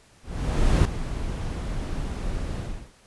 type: noise with ADSR envelope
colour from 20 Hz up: brown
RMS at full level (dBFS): -17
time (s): 0.22-2.92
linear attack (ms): 630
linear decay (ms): 4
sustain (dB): -12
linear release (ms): 340
effects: pink hiss -56 dBFS RMS until 3.06 s + resampled to 24000 Hz